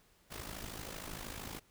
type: noise with amplitude modulation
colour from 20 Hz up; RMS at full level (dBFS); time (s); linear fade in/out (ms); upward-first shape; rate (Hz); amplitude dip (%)
pink; -42; 0.3-1.6; 20; sine; 53; 70
effects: pink hiss -68 dBFS RMS until 1.7 s